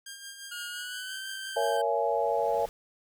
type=tone with tremolo; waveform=10% pulse; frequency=1605 Hz; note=G6; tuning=40 cents sharp; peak=-31 dBFS; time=0.06-1.77 s; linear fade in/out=5 ms; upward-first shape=sine; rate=5.8 Hz; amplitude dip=50%
type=tone with pitch glide; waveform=25% pulse; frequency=1433 to 1553.7 Hz; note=F6 to G6; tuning=+44 to -16 cents; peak=-33 dBFS; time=0.51-1.82 s; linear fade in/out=10 ms; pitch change=+140 cents; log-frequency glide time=0.68-1.25 s
type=noise with exponential growth; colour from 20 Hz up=pink; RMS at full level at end=-47 dBFS; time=1.12-2.69 s; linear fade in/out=0 ms; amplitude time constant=340 ms
type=chord; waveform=sine; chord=A# half-diminished seventh; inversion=none; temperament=just; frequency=466.2 / 559.4 / 671.3 / 839.1 Hz; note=A#4 / C#5 / E5 / G#5; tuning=0 / +16 / +31 / +18 cents; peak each=-30 dBFS; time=1.56-2.66 s; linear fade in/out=10 ms
effects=none